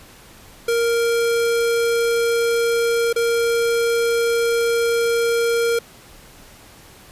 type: tone with dropouts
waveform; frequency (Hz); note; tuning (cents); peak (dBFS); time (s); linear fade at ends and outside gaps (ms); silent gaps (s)
square; 466.2; A#4; 0; -17; 0.68-5.79; 5; 3.129-3.16
effects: pink hiss -45 dBFS RMS until 7.11 s + resampled to 32000 Hz